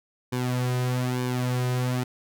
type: tone with flanger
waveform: sawtooth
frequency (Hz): 125.4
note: B2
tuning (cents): +27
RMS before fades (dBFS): -26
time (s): 0.32-2.04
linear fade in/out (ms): 10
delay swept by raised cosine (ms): 1.5 to 3.6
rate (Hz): 1.1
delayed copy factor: -0.7
effects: none